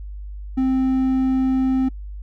triangle tone, 261.6 Hz, C4, in tune, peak -14 dBFS, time 0.57-1.89 s, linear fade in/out 10 ms, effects noise-tail reverb RT60 0.1 s tail -24 dB re dry + added 50 Hz sine -30 dBFS peak until 2.22 s

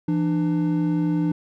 triangle tone pair together, 168 / 299.3 Hz, E3 / D4, +33 / +33 cents, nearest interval minor seventh, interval 1000 cents, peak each -20 dBFS, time 0.08-1.32 s, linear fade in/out 5 ms, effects none

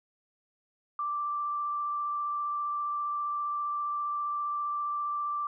sine tone with vibrato, 1174 Hz, D6, 1 cent flat, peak -29 dBFS, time 0.99-5.47 s, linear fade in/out 2 ms, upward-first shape sine, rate 15 Hz, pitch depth 8 cents each way, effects none

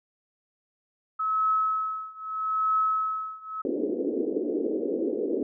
sine tone with tremolo, 1290 Hz, E6, 38 cents flat, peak -20 dBFS, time 1.19-3.62 s, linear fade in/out 10 ms, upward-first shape triangle, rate 0.79 Hz, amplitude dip 95%
white band-pass noise, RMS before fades -28 dBFS, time 3.65-5.43 s, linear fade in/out 2 ms, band 250 to 470 Hz, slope 48 dB/octave
effects none

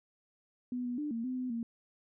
sine tone with pitch steps, 247.9 / 244.3 / 297.2 / 229.9 / 255.2 / 253.3 / 231.7 Hz, B3 / B3 / D4 / A#3 / C4 / B3 / A#3, +7 / -19 / +21 / -24 / -43 / +44 / -10 cents, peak -33 dBFS, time 0.72-1.63 s, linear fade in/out 2 ms, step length 130 ms, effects none

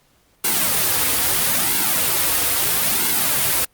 white noise with flanger, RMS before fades -18 dBFS, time 0.44-3.65 s, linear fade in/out 5 ms, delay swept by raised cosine 1.6 to 5.2 ms, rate 0.76 Hz, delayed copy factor -0.75, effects pink hiss -59 dBFS RMS until 3.73 s + Opus 48 kbps

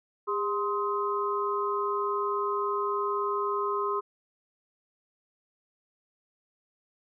sine tone cluster, 405.4 / 1043 / 1262 Hz, G#4 / C6 / D#6, -42 / -6 / +24 cents, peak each -30 / -30 / -32 dBFS, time 0.27-4.01 s, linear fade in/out 20 ms, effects none

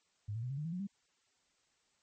sine tone with pitch steps, 103.83 / 113.88 / 124.91 / 137 / 150.27 / 164.82 / 180.78 / 198.28 Hz, G#2 / A#2 / B2 / C#3 / D3 / E3 / F#3 / G3, 0 / -40 / +20 / -20 / +40 / 0 / -40 / +20 cents, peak -36 dBFS, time 0.28-0.872 s, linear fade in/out 10 ms, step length 74 ms, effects white hiss -75 dBFS RMS until 2.02 s + MP3 32 kbps

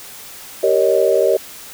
sine chord, Eb dominant seventh, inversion first, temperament just, 388.9 / 466.7 / 560 / 622.3 Hz, G4 / Bb4 / Db5 / Eb5, -14 / +2 / +18 / 0 cents, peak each -17 dBFS, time 0.63-1.37 s, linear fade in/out 5 ms, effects white hiss -36 dBFS RMS until 1.73 s

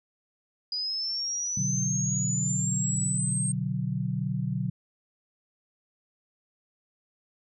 sine linear sweep, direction up, 4891 to 8510 Hz, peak -28 dBFS, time 0.72-3.52 s, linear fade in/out 2 ms
sine chord, B minor, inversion none, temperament equal, 123.47 / 146.83 / 185 Hz, B2 / D3 / F#3, 0 / 0 / 0 cents, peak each -31 dBFS, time 1.57-4.7 s, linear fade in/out 5 ms
effects none

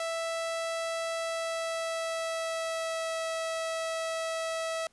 sawtooth tone with pitch glide, 659.3 to 651.4 Hz, E5 to E5, 0 to -21 cents, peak -27 dBFS, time 0-4.87 s, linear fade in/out 2 ms, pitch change -21 cents, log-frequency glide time 1.17-3.18 s, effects pink hiss -67 dBFS RMS until 4.92 s + resampled to 24000 Hz

